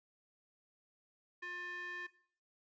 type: tone with band-pass filter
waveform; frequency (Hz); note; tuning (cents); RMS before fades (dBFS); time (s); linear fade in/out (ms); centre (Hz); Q
square; 355.5; F4; +31; -45; 1.42-2.07; 10; 1900; 3.7
effects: noise-tail reverb RT60 0.5 s tail -17 dB re dry + resampled to 16000 Hz